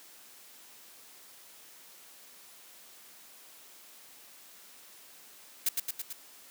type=noise with echo; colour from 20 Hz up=blue; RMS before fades=-27 dBFS; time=5.66-5.69 s; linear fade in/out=5 ms; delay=110 ms; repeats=4; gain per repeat=-3 dB; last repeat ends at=6.13 s; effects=white hiss -54 dBFS RMS until 6.5 s + high-pass 200 Hz 12 dB/octave